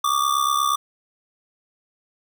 square ring-modulated tone, 1174.7 Hz, D6, in tune, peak -16 dBFS, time 0.04-0.76 s, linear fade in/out 5 ms, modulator 34.2 Hz, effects none

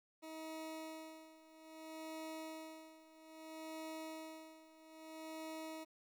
20% pulse tone with tremolo, 317.9 Hz, D#4, 37 cents sharp, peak -40 dBFS, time 0.22-5.85 s, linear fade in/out 20 ms, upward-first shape sine, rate 0.61 Hz, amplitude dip 85%, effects 13-bit

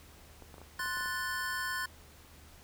clicks, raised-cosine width 1 ms, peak -36 dBFS, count 9, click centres 0.423 / 0.542 / 0.582 / 0.616 / 0.798 / 0.859 / 0.971 / 1.009 / 1.059 s
square chord, F# diminished, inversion second, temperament equal, 1046.5 / 1480 / 1760 Hz, C6 / F#6 / A6, 0 / 0 / 0 cents, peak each -40 / -38 / -38 dBFS, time 0.79-1.86 s, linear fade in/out 5 ms
effects added 76 Hz sine -57 dBFS peak until 2.63 s + pink hiss -57 dBFS RMS until 2.63 s

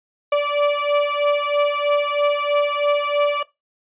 35% pulse beating tone pair, 580 / 583.1 Hz, D5 / D5, -22 / -13 cents, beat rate 3.1 Hz, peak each -18 dBFS, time 0.32-3.43 s, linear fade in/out 5 ms, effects noise-tail reverb RT60 0.2 s tail -19 dB re dry + resampled to 8000 Hz

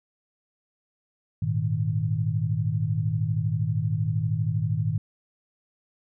sine chord, Ab suspended second, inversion none, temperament equal, 103.83 / 116.54 / 155.56 Hz, Ab2 / Bb2 / Eb3, 0 / 0 / 0 cents, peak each -27 dBFS, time 1.42-4.98 s, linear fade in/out 5 ms, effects none

